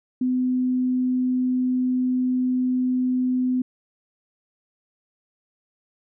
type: tone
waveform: sine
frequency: 253.4 Hz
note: B3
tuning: 45 cents sharp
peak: -19 dBFS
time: 0.21-3.62 s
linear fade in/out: 5 ms
effects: none